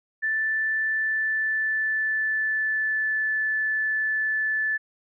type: tone with pitch glide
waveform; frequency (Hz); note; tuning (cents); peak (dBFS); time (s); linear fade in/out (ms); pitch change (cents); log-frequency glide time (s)
sine; 1760 to 1743.8; A6 to A6; 0 to -16; -22; 0.22-4.78; 20; -16; 0.89-3.21
effects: none